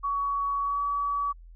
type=tone with pitch glide; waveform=sine; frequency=1126 to 1141.1 Hz; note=C#6 to C#6; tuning=+27 to +50 cents; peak=-25 dBFS; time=0.03-1.33 s; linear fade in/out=20 ms; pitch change=+23 cents; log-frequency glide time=0.62-0.81 s; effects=added 42 Hz sine -45 dBFS peak until 1.55 s